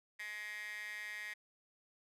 15% pulse tone with high-pass filter, 210.3 Hz, G#3, 22 cents sharp, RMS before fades -45 dBFS, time 0.19-1.34 s, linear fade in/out 10 ms, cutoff 1900 Hz, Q 6.2, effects resampled to 32000 Hz

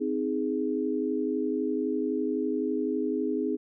sine chord, Ab major, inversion first, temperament just, 259.6 / 311.5 / 415.3 Hz, C4 / Eb4 / Ab4, -13 / +2 / 0 cents, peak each -30 dBFS, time 0-3.57 s, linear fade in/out 20 ms, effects none

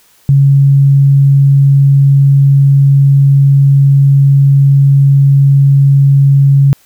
sine tone, 138.8 Hz, C#3, 3 cents sharp, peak -3 dBFS, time 0.29-6.73 s, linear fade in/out 0 ms, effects white hiss -48 dBFS RMS until 6.85 s

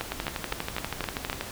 two click trains, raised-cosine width 0.3 ms, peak -13 / -12 dBFS, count 17 / 6, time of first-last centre 0.12-1.41 / 0.01-1.299 s, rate 12.4 / 3.88 Hz, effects pink hiss -39 dBFS RMS until 1.51 s

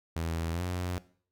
sawtooth tone with pitch glide, 82.41 to 89.87 Hz, E2 to F#2, 0 to -50 cents, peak -27 dBFS, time 0.16-0.98 s, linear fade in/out 0 ms, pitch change +150 cents, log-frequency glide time 0.52-0.63 s, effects noise-tail reverb RT60 0.5 s tail -19 dB re dry

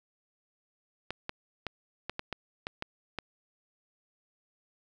clicks, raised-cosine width 0.3 ms, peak -18 dBFS, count 9, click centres 1.106 / 1.294 / 1.667 / 2.096 / 2.194 / 2.327 / 2.669 / 2.824 / 3.187 s, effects none

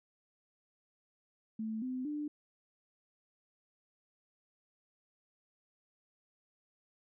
sine tone with pitch steps, 220 / 255.7 / 297.1 Hz, A3 / C4 / D4, 0 / -40 / +20 cents, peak -35 dBFS, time 1.59-2.28 s, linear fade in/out 5 ms, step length 230 ms, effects none

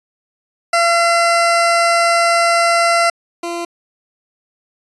20% pulse tone pair in turn, 681 / 342.5 Hz, F5 / F4, -44 / -34 cents, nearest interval octave, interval 1190 cents, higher first, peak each -6 / -16 dBFS, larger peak first, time 0.73-3.1 / 3.43-3.65 s, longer first, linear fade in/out 5 ms, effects resampled to 24000 Hz

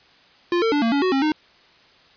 square tone with pitch steps, 348.8 / 451.1 / 291.7 / 228.9 / 282.7 / 371 / 270.3 / 307.1 Hz, F4 / A4 / D4 / A#3 / C#4 / F#4 / C#4 / D#4, -2 / +43 / -12 / -31 / +34 / +5 / -44 / -23 cents, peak -18 dBFS, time 0.52-1.32 s, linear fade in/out 2 ms, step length 100 ms, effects white hiss -53 dBFS RMS until 2.16 s + resampled to 11025 Hz

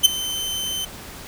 sawtooth tone with ADSR envelope, 3074 Hz, G7, 35 cents flat, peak -3 dBFS, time 0.03-0.85 s, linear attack 23 ms, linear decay 13 ms, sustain -18 dB, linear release 5 ms, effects pink hiss -38 dBFS RMS until 1.27 s

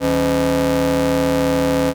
35% pulse ring-modulated tone, 116.54 Hz, A#2, in tune, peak -10 dBFS, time 0-1.94 s, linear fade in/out 50 ms, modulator 391 Hz, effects none

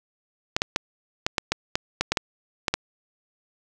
clicks, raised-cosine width 0.2 ms, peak -4 dBFS, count 12, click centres 0.565 / 0.619 / 0.761 / 1.265 / 1.382 / 1.52 / 1.755 / 2.01 / 2.12 / 2.172 / 2.682 / 2.74 s, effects none

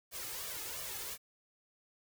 white noise with flanger, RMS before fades -42 dBFS, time 0.11-1.18 s, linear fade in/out 50 ms, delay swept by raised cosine 1.7 to 2.38 ms, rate 2.9 Hz, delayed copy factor +0.65, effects none

